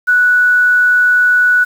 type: tone with quantisation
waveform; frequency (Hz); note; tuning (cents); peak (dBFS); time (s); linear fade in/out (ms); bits
sine; 1476; F#6; -5; -7; 0.07-1.65; 20; 6
effects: none